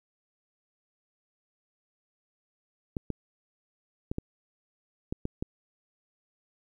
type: clicks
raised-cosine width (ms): 3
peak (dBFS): -18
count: 7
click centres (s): 2.968 / 3.103 / 4.115 / 4.184 / 5.125 / 5.254 / 5.425
effects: 10-bit